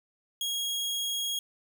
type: tone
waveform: sawtooth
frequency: 3291 Hz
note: G#7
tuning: 16 cents flat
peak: -26 dBFS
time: 0.41-1.39 s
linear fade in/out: 2 ms
effects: none